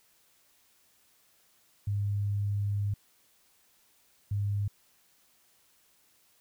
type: tone bursts at uneven times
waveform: sine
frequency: 101.6 Hz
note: G#2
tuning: 38 cents flat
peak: -27 dBFS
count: 2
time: 1.87-2.94 / 4.31-4.68 s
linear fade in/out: 5 ms
effects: white hiss -66 dBFS RMS until 6.4 s